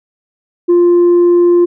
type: tone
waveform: sine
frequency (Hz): 349.2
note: F4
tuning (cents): 0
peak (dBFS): -3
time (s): 0.68-1.66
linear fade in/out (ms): 20
effects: tanh soft clip ceiling -4 dBFS